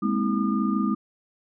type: tone cluster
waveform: sine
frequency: 205.7 / 231.1 / 259.2 / 320.9 / 1212 Hz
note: G#3 / A#3 / C4 / E4 / D#6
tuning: -16 / -15 / -16 / -46 / -46 cents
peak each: -24 / -30 / -28 / -29 / -31 dBFS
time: 0.02-0.95 s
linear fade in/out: 10 ms
effects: none